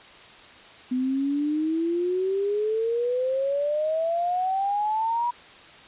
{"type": "exponential sweep", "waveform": "sine", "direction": "up", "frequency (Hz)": [250, 972], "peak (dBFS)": -22, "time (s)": [0.91, 5.31], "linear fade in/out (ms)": 10, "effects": ["white hiss -47 dBFS RMS until 5.87 s", "resampled to 8000 Hz"]}